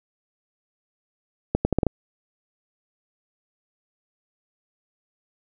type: accelerating click train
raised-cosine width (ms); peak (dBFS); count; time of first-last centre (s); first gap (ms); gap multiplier
2; -6; 6; 1.55-1.867; 100; 0.77
effects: none